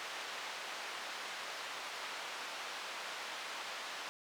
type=band-pass noise; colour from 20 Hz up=pink; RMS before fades=-44 dBFS; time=0-4.09 s; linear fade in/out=0 ms; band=810 to 4600 Hz; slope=12 dB/octave; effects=none